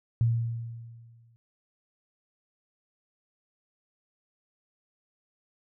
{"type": "tone with exponential decay", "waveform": "sine", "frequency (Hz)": 116, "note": "A#2", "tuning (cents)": -8, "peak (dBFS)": -19, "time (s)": [0.21, 1.36], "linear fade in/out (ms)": 0, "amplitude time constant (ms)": 250, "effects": []}